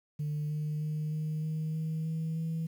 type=tone with pitch steps; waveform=sine; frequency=149.8 / 151.54 / 153.3 / 155.08 / 156.88 / 158.71 / 160.55 / 162.42 Hz; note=D3 / D#3 / D#3 / D#3 / D#3 / D#3 / E3 / E3; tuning=+35 / -45 / -25 / -5 / +15 / +35 / -45 / -25 cents; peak=-29 dBFS; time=0.19-2.67 s; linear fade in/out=10 ms; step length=310 ms; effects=tanh soft clip ceiling -28 dBFS + 10-bit